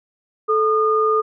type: tone pair together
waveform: sine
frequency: 436.1 / 1219 Hz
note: A4 / D#6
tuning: -15 / -36 cents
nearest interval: octave + tritone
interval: 1779 cents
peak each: -17 dBFS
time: 0.48-1.22 s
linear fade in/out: 20 ms
effects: none